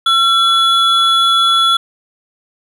triangle tone pair together, 1351 / 3404 Hz, E6 / G#7, +42 / +42 cents, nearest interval octave + major third, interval 1600 cents, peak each -10 dBFS, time 0.06-1.77 s, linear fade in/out 5 ms, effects none

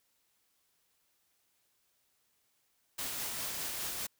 white noise with tremolo, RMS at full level -37 dBFS, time 2.98-4.07 s, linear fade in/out 10 ms, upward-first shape sine, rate 4.9 Hz, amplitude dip 25%, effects white hiss -75 dBFS RMS until 4.19 s

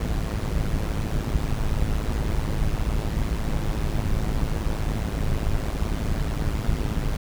brown noise with amplitude modulation, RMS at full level -21 dBFS, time 0-7.17 s, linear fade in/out 5 ms, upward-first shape sine, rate 107 Hz, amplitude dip 75%, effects none

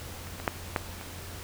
clicks, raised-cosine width 0.5 ms, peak -28 / -24 / -9 / -10 / -26 dBFS, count 5, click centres 0.271 / 0.4 / 0.478 / 0.762 / 1.012 s, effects added 87 Hz sine -43 dBFS peak until 1.43 s + pink hiss -43 dBFS RMS until 1.43 s

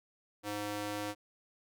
square tone with high-pass filter, 103.83 Hz, G#2, in tune, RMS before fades -38 dBFS, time 0.43-1.15 s, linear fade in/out 50 ms, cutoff 330 Hz, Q 0.84, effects none

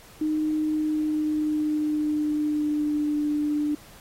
sine tone with pitch glide, 308.2 to 297 Hz, D#4 to D4, -16 to +20 cents, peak -22 dBFS, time 0.21-3.75 s, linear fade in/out 5 ms, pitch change -64 cents, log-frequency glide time 0.64-3.19 s, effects pink hiss -50 dBFS RMS until 4 s + AAC 48 kbps

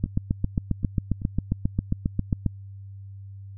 two click trains, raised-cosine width 5 ms, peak -10 / -23 dBFS, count 19 / 4, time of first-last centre 0.04-2.463 / 0.06-1.218 s, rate 7.43 / 2.59 Hz, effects added 98 Hz sine -38 dBFS peak until 3.57 s

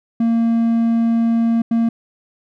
triangle tone bursts at uneven times, 230 Hz, A#3, 23 cents flat, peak -11 dBFS, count 2, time 0.2-1.62 / 1.71-1.89 s, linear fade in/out 5 ms, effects none

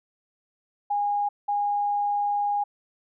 sine tone pair in turn, 819 / 819 Hz, G#5 / G#5, -24 / -24 cents, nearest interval unison, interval 0 cents, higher neither, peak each -22 dBFS, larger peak neither, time 0.9-1.29 / 1.48-2.64 s, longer second, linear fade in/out 10 ms, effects none

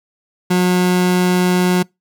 30% pulse tone, 180.8 Hz, F#3, 40 cents flat, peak -9 dBFS, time 0.5-1.83 s, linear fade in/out 10 ms, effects noise-tail reverb RT60 0.2 s tail -26 dB re dry

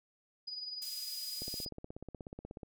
sine tone with tremolo, 4940 Hz, D#8, 13 cents flat, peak -37 dBFS, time 0.47-1.69 s, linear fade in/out 10 ms, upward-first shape triangle, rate 20 Hz, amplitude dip 60%
white band-pass noise, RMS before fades -46 dBFS, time 0.82-1.65 s, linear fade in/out 0 ms, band 4400 to 15000 Hz, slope 12 dB/octave
click train, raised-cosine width 2 ms, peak -31 dBFS, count 21, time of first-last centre 1.42-2.632 s, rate 16.5 Hz
effects none

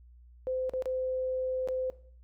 sine tone with dropouts, 515 Hz, C5, 28 cents flat, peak -29 dBFS, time 0.47-1.9 s, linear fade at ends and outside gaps 0 ms, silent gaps 0.695-0.736 / 0.823-0.857 / 1.675-1.686 s, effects noise-tail reverb RT60 0.5 s tail -17 dB re dry + added 60 Hz sine -52 dBFS peak until 2.23 s

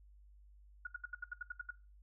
sine tone bursts, 1446 Hz, F#6, 40 cents flat, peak -38 dBFS, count 10, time 0.85-1.707 s, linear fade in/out 5 ms, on 20 ms, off 73 ms, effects noise-tail reverb RT60 0.3 s tail -20 dB re dry + added 50 Hz sine -58 dBFS peak until 2.02 s

